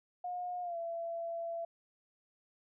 sine tone with pitch glide, 717 to 672.9 Hz, F5 to E5, +45 to +35 cents, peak -36 dBFS, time 0.24-1.65 s, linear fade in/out 5 ms, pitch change -110 cents, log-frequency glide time 0.62-0.77 s, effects none

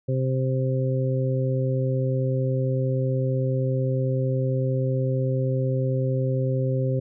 harmonic tone, 130.81 Hz, C3, in tune, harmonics 1 / 2 / 3 / 4, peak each -22 / -32 / -31 / -29 dBFS, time 0.08-7 s, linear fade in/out 10 ms, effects none

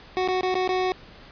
25% pulse tone with dropouts, 370 Hz, F#4, in tune, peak -18 dBFS, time 0.17-0.92 s, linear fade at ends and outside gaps 0 ms, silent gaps 0.276-0.286 / 0.41-0.432 / 0.543-0.553 / 0.676-0.691 s, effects pink hiss -47 dBFS RMS until 1.31 s + resampled to 11025 Hz

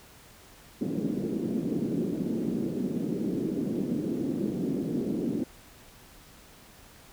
pink band-pass noise, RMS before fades -30 dBFS, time 0.81-5.44 s, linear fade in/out 5 ms, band 190 to 350 Hz, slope 24 dB/octave, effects pink hiss -53 dBFS RMS until 7.12 s

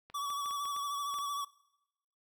clicks, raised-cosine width 0.3 ms, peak -35 dBFS, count 8, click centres 0.1 / 0.303 / 0.459 / 0.509 / 0.655 / 0.764 / 1.141 / 1.187 s
square tone with vibrato, 1141 Hz, C#6, 50 cents sharp, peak -35 dBFS, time 0.14-1.45 s, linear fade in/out 10 ms, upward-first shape sine, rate 13 Hz, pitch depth 36 cents each way
effects noise-tail reverb RT60 0.9 s tail -21 dB re dry

